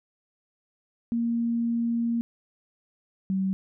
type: tone pair in turn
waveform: sine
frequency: 233.4 / 191.11 Hz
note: A#3 / G3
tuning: +2 / -44 cents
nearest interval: minor third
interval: 346 cents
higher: first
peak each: -23 dBFS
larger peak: neither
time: 1.12-2.21 / 3.3-3.53 s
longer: first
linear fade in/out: 0 ms
effects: none